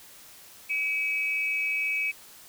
sine tone pair together, 2290 / 2564 Hz, D7 / E7, -44 / -49 cents, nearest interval major second, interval 195 cents, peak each -28 dBFS, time 0.69-2.12 s, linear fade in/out 20 ms, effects white hiss -50 dBFS RMS until 2.48 s

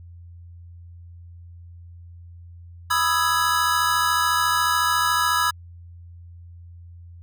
square chord, E major seventh, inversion second, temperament equal with one note detuned, 987.8 / 1244.5 / 1318.5 / 1669.9 Hz, B5 / D#6 / E6 / G#6, 0 / 0 / 0 / +9 cents, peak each -25 dBFS, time 2.9-5.51 s, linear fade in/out 10 ms, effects added 86 Hz sine -40 dBFS peak until 7.22 s

